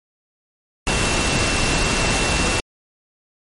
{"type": "tone in noise", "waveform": "sine", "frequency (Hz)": 2701, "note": "E7", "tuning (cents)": 42, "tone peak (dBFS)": -26, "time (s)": [0.87, 2.6], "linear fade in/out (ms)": 0, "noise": "pink", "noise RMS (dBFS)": -19, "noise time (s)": [0.87, 2.6], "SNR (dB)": -10, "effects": ["low-pass 10000 Hz 12 dB/octave", "MP3 48 kbps"]}